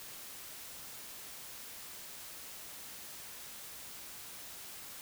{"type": "silence", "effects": ["white hiss -48 dBFS RMS until 5.01 s"]}